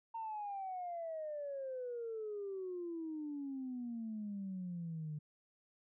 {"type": "exponential sweep", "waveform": "sine", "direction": "down", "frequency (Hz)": [919, 148.5], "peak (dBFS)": -39, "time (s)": [0.14, 5.19], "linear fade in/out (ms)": 10, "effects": ["tanh soft clip ceiling -35 dBFS"]}